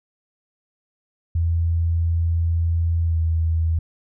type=tone with pitch glide; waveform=sine; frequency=83.6 to 81.6 Hz; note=E2 to E2; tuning=+25 to -17 cents; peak=-17 dBFS; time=1.35-3.79 s; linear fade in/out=5 ms; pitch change=-42 cents; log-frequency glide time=3.04-3.18 s; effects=none